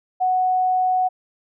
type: tone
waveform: sine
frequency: 740 Hz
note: F#5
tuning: in tune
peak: -16 dBFS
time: 0.2-1.09 s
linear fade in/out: 20 ms
effects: none